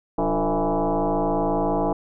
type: tone with frequency modulation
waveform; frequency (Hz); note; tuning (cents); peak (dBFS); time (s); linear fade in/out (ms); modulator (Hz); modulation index
sine; 188.1; F#3; +29; -19; 0.18-1.93; 5; 161; 4.7
effects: none